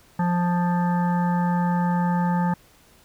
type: harmonic tone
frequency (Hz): 175.8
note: F3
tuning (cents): +12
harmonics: 1 / 3 / 5 / 7 / 9 / 10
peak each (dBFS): -20 / -35 / -26 / -36 / -39 / -40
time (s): 0.19-2.54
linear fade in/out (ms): 5
effects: pink hiss -55 dBFS RMS until 3.04 s